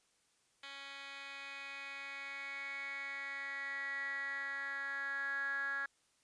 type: tone with band-pass filter sweep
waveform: 10% pulse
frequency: 277.2 Hz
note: C#4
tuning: in tune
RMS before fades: -42 dBFS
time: 0.63-5.86 s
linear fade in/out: 5 ms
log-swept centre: 2800 to 1600 Hz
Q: 9.7
effects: white hiss -74 dBFS RMS until 6.23 s + resampled to 22050 Hz